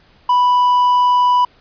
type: tone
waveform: triangle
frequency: 987.8 Hz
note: B5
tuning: in tune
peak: -8 dBFS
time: 0.29-1.45 s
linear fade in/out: 5 ms
effects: pink hiss -51 dBFS RMS until 1.6 s + resampled to 11025 Hz